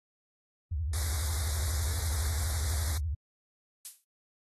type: tone with vibrato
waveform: sine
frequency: 76.8 Hz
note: D#2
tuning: 22 cents flat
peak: -29 dBFS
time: 0.71-3.15 s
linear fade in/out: 10 ms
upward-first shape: sine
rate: 12 Hz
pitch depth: 240 cents each way
type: band-stop noise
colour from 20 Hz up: white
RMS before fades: -37 dBFS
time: 0.93-2.98 s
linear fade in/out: 5 ms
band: 2200 to 3500 Hz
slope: 96 dB/octave
type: noise with exponential decay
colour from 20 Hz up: violet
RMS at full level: -33 dBFS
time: 3.85-4.04 s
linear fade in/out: 0 ms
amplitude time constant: 41 ms
effects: AAC 32 kbps